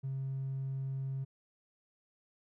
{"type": "tone", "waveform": "triangle", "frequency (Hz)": 134.5, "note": "C3", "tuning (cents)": 48, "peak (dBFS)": -31, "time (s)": [0.03, 1.25], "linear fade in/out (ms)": 20, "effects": ["tanh soft clip ceiling -31 dBFS"]}